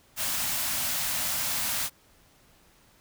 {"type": "band-stop noise", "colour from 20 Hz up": "white", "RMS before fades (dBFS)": -29, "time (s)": [0.16, 1.9], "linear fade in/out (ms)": 50, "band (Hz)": [290, 570], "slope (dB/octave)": 48, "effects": ["pink hiss -60 dBFS RMS until 3 s"]}